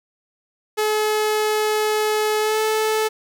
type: tone with pitch glide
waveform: sawtooth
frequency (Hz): 427.8 to 435.3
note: A4 to A4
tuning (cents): -49 to -19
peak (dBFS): -14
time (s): 0.77-3.09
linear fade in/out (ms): 20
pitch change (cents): +30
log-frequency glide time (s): 2.4-2.59
effects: none